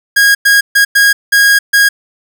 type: tone bursts at uneven times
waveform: 45% pulse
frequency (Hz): 1638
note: G#6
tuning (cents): -24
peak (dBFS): -5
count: 6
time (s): 0.16-0.35 / 0.45-0.61 / 0.75-0.85 / 0.95-1.13 / 1.32-1.59 / 1.73-1.89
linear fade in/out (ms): 10
effects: none